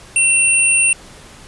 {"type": "tone pair together", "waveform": "sine", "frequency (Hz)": [2717, 9139], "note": ["F7", "D9"], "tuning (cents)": [-48, -48], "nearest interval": "octave + major sixth", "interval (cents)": 2100, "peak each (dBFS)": -13, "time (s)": [0.16, 0.93], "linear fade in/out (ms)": 2, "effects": ["pink hiss -40 dBFS RMS until 1.47 s", "resampled to 24000 Hz"]}